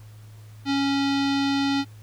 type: tone with low-pass filter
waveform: square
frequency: 277.2 Hz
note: C#4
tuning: in tune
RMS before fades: -23 dBFS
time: 0.65-1.85 s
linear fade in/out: 50 ms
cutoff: 4200 Hz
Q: 2.6
effects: added 107 Hz sine -42 dBFS peak until 2.02 s + pink hiss -56 dBFS RMS until 2.02 s